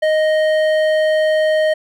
sine tone with hard clipping, 622.3 Hz, D#5, in tune, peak -14 dBFS, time 0.02-1.74 s, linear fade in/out 10 ms, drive 10 dB, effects none

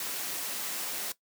white noise, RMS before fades -35 dBFS, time 0-1.12 s, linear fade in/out 2 ms, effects noise-tail reverb RT60 0.1 s tail -17 dB re dry + high-pass 200 Hz 12 dB/octave

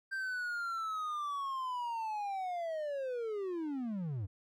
triangle linear sweep, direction down, 1579 to 88.2 Hz, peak -33 dBFS, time 0.11-4.27 s, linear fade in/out 20 ms, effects none

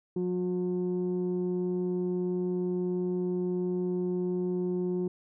sine tone pair together, 180.3 / 360.6 Hz, F#3 / F#4, -45 / -45 cents, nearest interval octave, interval 1200 cents, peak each -29 / -28 dBFS, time 0.16-5.08 s, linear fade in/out 5 ms, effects tanh soft clip ceiling -23 dBFS

